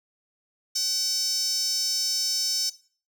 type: tone with high-pass filter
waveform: sawtooth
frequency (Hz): 760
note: F#5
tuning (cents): +46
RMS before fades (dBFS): -26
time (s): 0.75-2.7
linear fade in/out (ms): 10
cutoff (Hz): 5500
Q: 9.8
effects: noise-tail reverb RT60 0.4 s tail -17 dB re dry